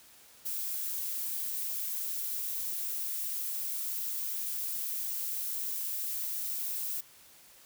violet noise, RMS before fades -35 dBFS, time 0.45-7.01 s, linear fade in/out 10 ms, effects white hiss -57 dBFS RMS until 7.65 s

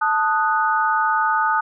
sine chord, D# diminished, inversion second, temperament equal, 880 / 1244.5 / 1480 Hz, A5 / D#6 / F#6, 0 / 0 / 0 cents, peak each -20 / -20 / -22 dBFS, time 0.01-1.61 s, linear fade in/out 10 ms, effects none

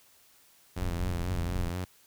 sawtooth tone with vibrato, 88.3 Hz, F2, 20 cents sharp, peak -28 dBFS, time 0.76-1.85 s, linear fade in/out 10 ms, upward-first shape sine, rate 4.1 Hz, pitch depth 62 cents each way
pink low-pass noise, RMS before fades -34 dBFS, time 0.77-1.72 s, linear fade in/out 20 ms, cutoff 110 Hz, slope 12 dB/octave
effects white hiss -61 dBFS RMS until 2.06 s

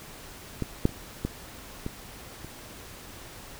clicks, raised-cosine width 3 ms, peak -15 / -7 / -30 / -14 / -18 / -27 dBFS, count 6, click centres 0.623 / 0.854 / 0.893 / 1.25 / 1.864 / 2.446 s, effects pink hiss -45 dBFS RMS until 3.59 s

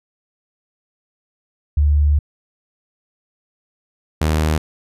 sine / sawtooth tone pair in turn, 73.42 / 77.79 Hz, D2 / D#2, 0 / 0 cents, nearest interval minor second, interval 100 cents, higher second, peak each -11 dBFS, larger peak neither, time 1.77-2.19 / 4.21-4.58 s, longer first, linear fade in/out 5 ms, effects resampled to 32000 Hz

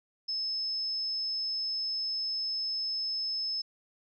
sine tone, 5220 Hz, E8, 18 cents flat, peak -30 dBFS, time 0.28-3.62 s, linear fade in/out 10 ms, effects none

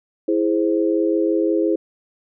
sine chord, E augmented, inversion none, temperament equal, 329.6 / 415.3 / 523.3 Hz, E4 / G#4 / B#4, 0 / 0 / 0 cents, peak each -18 / -21 / -23 dBFS, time 0.28-1.76 s, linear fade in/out 5 ms, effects none

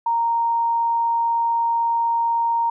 sine tone, 929 Hz, A#5, 6 cents flat, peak -17 dBFS, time 0.06-2.7 s, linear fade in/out 5 ms, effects none

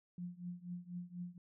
sine tone with tremolo, 176.8 Hz, F3, 22 cents sharp, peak -39 dBFS, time 0.18-1.38 s, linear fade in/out 2 ms, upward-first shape triangle, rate 4.1 Hz, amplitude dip 95%, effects none

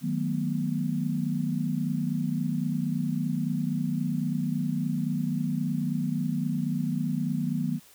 sine chord, B dominant seventh, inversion first, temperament equal with one note detuned, 155.56 / 185 / 220 / 243.7 Hz, D#3 / F#3 / A3 / B3, 0 / 0 / 0 / -23 cents, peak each -30 / -31 / -34 / -30 dBFS, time 0.01-7.8 s, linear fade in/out 50 ms, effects white hiss -55 dBFS RMS until 7.94 s

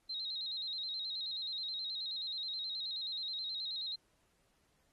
sine tone with vibrato, 3951 Hz, B7, in tune, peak -37 dBFS, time 0.09-3.96 s, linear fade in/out 10 ms, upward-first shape square, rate 9.4 Hz, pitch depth 72 cents each way, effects pink hiss -75 dBFS RMS until 4.92 s + AAC 32 kbps

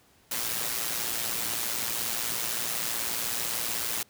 white noise with amplitude modulation, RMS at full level -28 dBFS, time 0.31-4.03 s, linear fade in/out 5 ms, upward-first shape sine, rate 116 Hz, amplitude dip 60%, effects pink hiss -61 dBFS RMS until 4.09 s + high-pass 60 Hz 12 dB/octave

